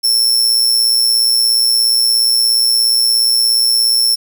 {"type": "tone with amplitude modulation", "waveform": "sawtooth", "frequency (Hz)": 5400, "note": "E8", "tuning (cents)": 41, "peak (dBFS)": -5, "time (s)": [0.03, 4.16], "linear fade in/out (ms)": 20, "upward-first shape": "sine", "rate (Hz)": 117, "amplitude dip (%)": 55, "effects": ["7-bit"]}